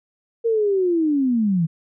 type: linear sweep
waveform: sine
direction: down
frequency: 467.1 to 155.56 Hz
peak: -16 dBFS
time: 0.44-1.67 s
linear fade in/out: 20 ms
effects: none